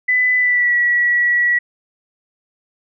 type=tone with pitch glide; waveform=sine; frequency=2000 to 1934.1 Hz; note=B6 to B6; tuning=+21 to -37 cents; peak=-12 dBFS; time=0.08-1.59 s; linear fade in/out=10 ms; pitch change=-58 cents; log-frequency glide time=0.37-0.75 s; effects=none